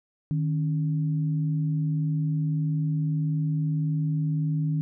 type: tone pair together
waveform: sine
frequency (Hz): 153.96 / 275.6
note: D#3 / C#4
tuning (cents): -18 / -10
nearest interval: minor seventh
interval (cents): 1008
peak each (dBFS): -23 / -34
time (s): 0.31-4.81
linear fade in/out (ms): 0
effects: none